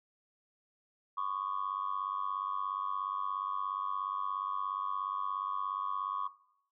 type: tone with amplitude modulation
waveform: sine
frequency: 1112 Hz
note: C#6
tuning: 5 cents sharp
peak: -27 dBFS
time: 1.17-6.28 s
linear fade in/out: 10 ms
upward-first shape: sine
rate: 97 Hz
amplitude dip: 95%
effects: noise-tail reverb RT60 0.7 s tail -18 dB re dry + tanh soft clip ceiling -25 dBFS